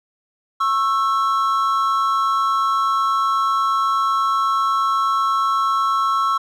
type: tone pair together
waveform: triangle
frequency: 1096.8 / 1325 Hz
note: C#6 / E6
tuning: -19 / +9 cents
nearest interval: minor third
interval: 328 cents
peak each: -17 dBFS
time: 0.6-6.38 s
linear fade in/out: 10 ms
effects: none